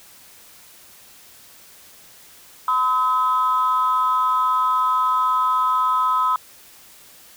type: tone pair together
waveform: sine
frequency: 1015 / 1278.8 Hz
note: B5 / D#6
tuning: +47 / +47 cents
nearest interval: major third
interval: 400 cents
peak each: -18 dBFS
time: 2.68-6.36 s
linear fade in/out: 2 ms
effects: tanh soft clip ceiling -10 dBFS + white hiss -47 dBFS RMS until 7.36 s